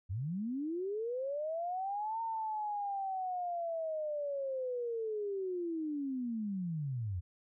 sine linear two-way sweep, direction up then down, 83 to 915 to 83 Hz, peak -34 dBFS, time 0.09-7.21 s, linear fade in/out 20 ms, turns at 2.21 s, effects none

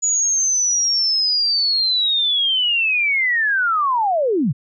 sine linear sweep, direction down, 6890 to 110 Hz, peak -15 dBFS, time 0.02-4.53 s, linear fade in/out 20 ms, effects none

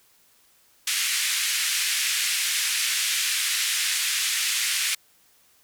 pink band-pass noise, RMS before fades -25 dBFS, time 0.87-4.95 s, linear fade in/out 5 ms, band 1900 to 12000 Hz, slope 24 dB/octave, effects white hiss -60 dBFS RMS until 5.63 s

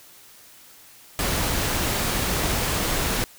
pink noise, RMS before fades -24 dBFS, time 1.19-3.24 s, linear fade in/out 0 ms, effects white hiss -49 dBFS RMS until 3.38 s

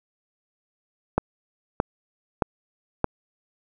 click train, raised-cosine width 1 ms, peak -5 dBFS, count 4, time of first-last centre 1.18-3.043 s, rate 1.61 Hz, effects none

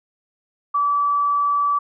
sine tone, 1153 Hz, D6, 32 cents flat, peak -16 dBFS, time 0.74-1.79 s, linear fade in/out 10 ms, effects none

